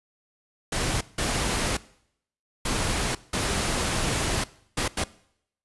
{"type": "noise bursts at uneven times", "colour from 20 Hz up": "pink", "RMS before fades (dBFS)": -26, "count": 6, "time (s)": [[0.72, 1.01], [1.18, 1.77], [2.65, 3.15], [3.33, 4.44], [4.77, 4.88], [4.97, 5.04]], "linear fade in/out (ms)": 5, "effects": ["noise-tail reverb RT60 0.7 s tail -20 dB re dry", "resampled to 24000 Hz"]}